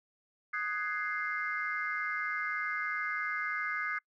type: chord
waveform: sine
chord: Ab dominant seventh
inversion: second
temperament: equal with one note detuned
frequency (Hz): 1244.5 / 1498 / 1661.2 / 2093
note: Eb6 / Gb6 / Ab6 / C7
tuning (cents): 0 / +21 / 0 / 0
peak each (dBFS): -37 / -38 / -37 / -36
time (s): 0.53-3.99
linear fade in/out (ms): 10
effects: noise-tail reverb RT60 0.1 s tail -26 dB re dry + tanh soft clip ceiling -22 dBFS